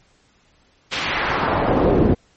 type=noise with band-pass filter sweep; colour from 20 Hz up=brown; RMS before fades=-18 dBFS; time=0.91-2.15 s; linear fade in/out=20 ms; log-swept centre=3400 to 270 Hz; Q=1.2; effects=pink hiss -58 dBFS RMS until 2.36 s + MP3 32 kbps